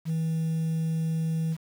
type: tone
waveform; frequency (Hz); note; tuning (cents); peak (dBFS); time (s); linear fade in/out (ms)
sine; 161.5; E3; -35; -22; 0.05-1.57; 50
effects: tanh soft clip ceiling -24 dBFS + 8-bit

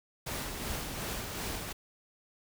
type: noise with tremolo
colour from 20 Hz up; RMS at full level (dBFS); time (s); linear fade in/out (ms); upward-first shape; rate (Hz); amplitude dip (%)
pink; -36; 0.26-1.73; 10; sine; 2.7; 35
effects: none

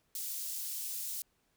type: high-pass noise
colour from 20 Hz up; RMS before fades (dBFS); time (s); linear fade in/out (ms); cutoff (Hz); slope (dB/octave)
white; -39; 0.15-1.22; 2; 5400; 12
effects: pink hiss -75 dBFS RMS until 1.56 s

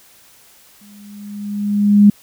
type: tone with exponential growth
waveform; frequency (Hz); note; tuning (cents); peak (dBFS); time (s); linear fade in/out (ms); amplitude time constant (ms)
sine; 205.1; G#3; -21; -3; 0.81-2.1; 5; 280
effects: white hiss -48 dBFS RMS until 2.22 s

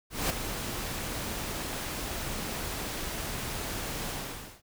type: noise with ADSR envelope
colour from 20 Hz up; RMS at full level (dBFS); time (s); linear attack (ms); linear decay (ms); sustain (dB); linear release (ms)
pink; -27; 0.1-4.62; 200; 6; -8; 500
effects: none

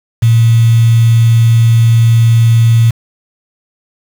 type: tone with quantisation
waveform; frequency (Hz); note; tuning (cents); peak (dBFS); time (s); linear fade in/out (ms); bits
sine; 115.1; A#2; -22; -4; 0.22-2.91; 10; 4
effects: none

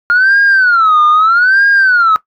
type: tone with vibrato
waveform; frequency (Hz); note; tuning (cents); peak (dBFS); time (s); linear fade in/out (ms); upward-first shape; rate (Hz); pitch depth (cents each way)
sine; 1404; F6; +9; -4; 0.1-2.16; 0; sine; 0.79; 250
effects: noise-tail reverb RT60 0.1 s tail -17 dB re dry + tanh soft clip ceiling -3 dBFS

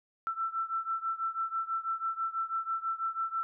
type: beating tone pair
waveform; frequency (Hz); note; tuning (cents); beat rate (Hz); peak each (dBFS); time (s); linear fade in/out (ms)
sine; 1333 / 1339.1; E6 / E6; +19 / +27; 6.1; -33 / -35; 0.27-3.43; 0
effects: none

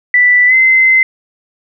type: tone with pitch glide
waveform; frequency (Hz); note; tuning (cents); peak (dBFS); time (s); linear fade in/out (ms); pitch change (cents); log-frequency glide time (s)
sine; 1975.5 to 2061; B6 to C7; 0 to -27; -5; 0.14-1.03; 2; +73; 0.47-0.54
effects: none

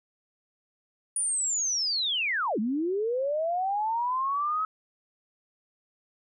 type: linear two-way sweep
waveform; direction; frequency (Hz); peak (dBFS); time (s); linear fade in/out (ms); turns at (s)
sine; down then up; 9600 to 202 to 1290; -25; 1.16-4.65; 2; 2.59
effects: none

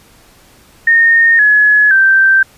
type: tone with pitch steps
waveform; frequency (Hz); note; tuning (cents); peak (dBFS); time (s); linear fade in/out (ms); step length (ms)
sine; 1838 / 1695.2 / 1563.5; A#6 / G#6 / G6; -25 / +35 / -5; -5; 0.87-2.43; 5; 520
effects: pink hiss -45 dBFS RMS until 2.57 s + resampled to 32000 Hz

